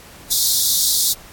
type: high-pass noise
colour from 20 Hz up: pink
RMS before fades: -17 dBFS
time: 0.3-1.14 s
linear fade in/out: 20 ms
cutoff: 3600 Hz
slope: 96 dB/octave
effects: pink hiss -42 dBFS RMS until 1.32 s + AAC 64 kbps